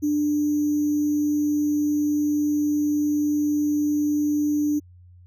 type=tone with sample-and-hold; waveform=sine; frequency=296.5 Hz; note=D4; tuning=17 cents sharp; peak=-19 dBFS; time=0.02-4.8 s; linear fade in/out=20 ms; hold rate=6300 Hz; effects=added 89 Hz sine -46 dBFS peak until 5.26 s